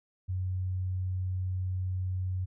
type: tone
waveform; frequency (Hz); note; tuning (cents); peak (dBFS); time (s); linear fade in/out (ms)
sine; 92.5; F#2; 0; -29; 0.28-2.46; 20
effects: none